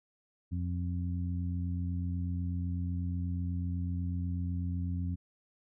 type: harmonic tone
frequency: 88.1 Hz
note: F2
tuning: 16 cents sharp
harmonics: 1 / 2 / 3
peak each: -32 / -38 / -42 dBFS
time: 0.51-5.16 s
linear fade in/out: 20 ms
effects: none